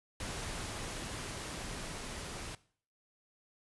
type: noise with level ramp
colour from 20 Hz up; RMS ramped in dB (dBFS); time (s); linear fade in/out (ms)
pink; -40 to -43; 0.2-2.55; 2
effects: noise-tail reverb RT60 0.5 s tail -19 dB re dry + resampled to 24000 Hz